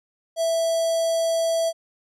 square tone with notch filter, 659.3 Hz, E5, in tune, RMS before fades -22 dBFS, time 0.36-1.73 s, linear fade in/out 50 ms, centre 2100 Hz, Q 0.85, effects low-pass 11000 Hz 12 dB/octave

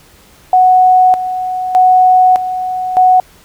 sine tone with tremolo, 739 Hz, F#5, 2 cents flat, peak -4 dBFS, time 0.53-3.2 s, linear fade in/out 2 ms, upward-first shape square, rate 0.82 Hz, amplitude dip 70%, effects pink hiss -44 dBFS RMS until 3.44 s

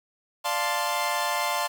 sawtooth chord, D minor seventh, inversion none, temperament equal, 587.3 / 698.5 / 880 / 1046.5 Hz, D5 / F5 / A5 / C6, 0 / 0 / 0 / 0 cents, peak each -29 / -27 / -26 / -25 dBFS, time 0.44-1.68 s, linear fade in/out 20 ms, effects 8-bit

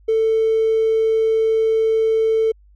triangle tone with hard clipping, 444.4 Hz, A4, 17 cents sharp, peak -14 dBFS, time 0.08-2.52 s, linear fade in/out 10 ms, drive 3 dB, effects added 50 Hz sine -47 dBFS peak until 2.75 s

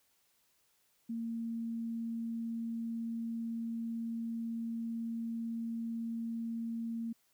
sine tone, 229.5 Hz, A#3, 27 cents flat, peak -35 dBFS, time 1.09-7.13 s, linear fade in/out 10 ms, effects white hiss -73 dBFS RMS until 7.33 s

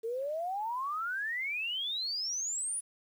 sine exponential sweep, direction up, 440 to 9956 Hz, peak -32 dBFS, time 0.03-2.81 s, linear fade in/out 20 ms, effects 10-bit

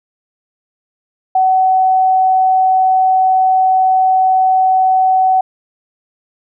sine tone, 753 Hz, F#5, 30 cents sharp, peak -8 dBFS, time 1.35-5.41 s, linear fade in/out 5 ms, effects none

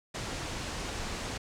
pink low-pass noise, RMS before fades -37 dBFS, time 0.14-1.38 s, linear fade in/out 10 ms, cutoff 8000 Hz, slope 24 dB/octave, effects none

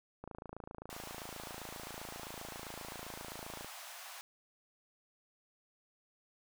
click train, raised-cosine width 1 ms, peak -31 dBFS, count 95, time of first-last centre 0.24-3.646 s, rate 27.6 Hz
pink high-pass noise, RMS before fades -49 dBFS, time 0.9-4.21 s, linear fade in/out 0 ms, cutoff 640 Hz, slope 48 dB/octave
effects none

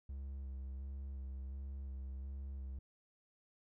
triangle tone with vibrato, 67.2 Hz, C2, 47 cents sharp, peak -40 dBFS, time 0.09-2.79 s, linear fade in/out 5 ms, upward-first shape square, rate 1.4 Hz, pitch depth 24 cents each way, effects none

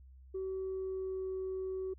sine tone with pitch glide, 380 to 377.2 Hz, F#4 to F#4, +46 to +33 cents, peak -34 dBFS, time 0.34-1.94 s, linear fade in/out 10 ms, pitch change -13 cents, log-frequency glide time 0.57-1.31 s, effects tanh soft clip ceiling -32 dBFS + added 65 Hz sine -53 dBFS peak until 1.98 s

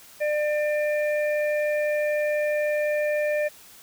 harmonic tone, 598 Hz, D5, 31 cents sharp, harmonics 1 / 3 / 4, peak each -22 / -32 / -34 dBFS, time 0.2-3.49 s, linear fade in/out 20 ms, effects white hiss -49 dBFS RMS until 3.82 s

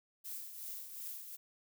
violet noise with tremolo, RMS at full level -43 dBFS, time 0.24-1.37 s, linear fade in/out 20 ms, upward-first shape triangle, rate 2.7 Hz, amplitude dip 60%, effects none

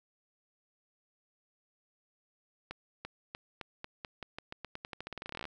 accelerating click train, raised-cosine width 0.3 ms, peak -24 dBFS, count 28, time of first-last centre 2.71-5.454 s, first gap 340 ms, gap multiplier 0.88, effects none

